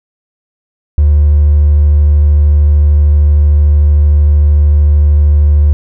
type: tone with hard clipping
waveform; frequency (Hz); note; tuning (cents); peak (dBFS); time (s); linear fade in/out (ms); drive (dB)
triangle; 73.9; D2; +11; -4; 0.98-5.73; 0; 3
effects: none